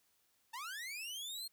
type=linear sweep; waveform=sawtooth; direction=up; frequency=867 to 4286 Hz; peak=-39 dBFS; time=0.53-1.48 s; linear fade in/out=10 ms; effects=white hiss -75 dBFS RMS until 1.52 s